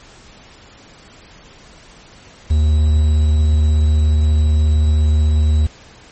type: tone with quantisation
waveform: triangle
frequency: 76.4 Hz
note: D#2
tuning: 31 cents flat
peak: -8 dBFS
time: 2.5-5.67 s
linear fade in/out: 10 ms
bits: 6
effects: pink hiss -43 dBFS RMS until 6.11 s + MP3 32 kbps